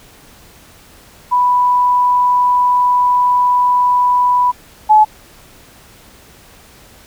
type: tone pair in turn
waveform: sine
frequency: 987.8 / 857.2 Hz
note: B5 / A5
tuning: 0 / -45 cents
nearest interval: major second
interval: 245 cents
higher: first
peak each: -9 / -4 dBFS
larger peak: second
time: 1.31-4.52 / 4.89-5.05 s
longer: first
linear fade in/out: 20 ms
effects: pink hiss -43 dBFS RMS until 7.06 s